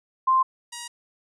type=tone pair in turn; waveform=sine / 5% pulse; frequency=1046.5 / 952.5 Hz; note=C6 / A#5; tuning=0 / +37 cents; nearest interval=major second; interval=163 cents; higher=first; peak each=-16 / -22 dBFS; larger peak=first; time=0.27-0.43 / 0.72-0.88 s; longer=neither; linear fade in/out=10 ms; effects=resampled to 24000 Hz